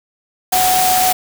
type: tone in noise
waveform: sine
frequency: 740 Hz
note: F#5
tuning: in tune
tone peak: -13 dBFS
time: 0.52-1.13 s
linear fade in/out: 10 ms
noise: white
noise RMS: -17 dBFS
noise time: 0.52-1.13 s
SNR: +1 dB
effects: none